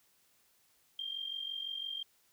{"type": "tone with amplitude modulation", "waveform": "sine", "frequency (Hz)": 3187, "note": "G7", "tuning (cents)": 28, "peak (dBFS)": -34, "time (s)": [0.99, 2.03], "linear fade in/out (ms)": 2, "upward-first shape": "sine", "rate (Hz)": 45.9, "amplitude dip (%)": 70, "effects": ["white hiss -70 dBFS RMS until 2.32 s"]}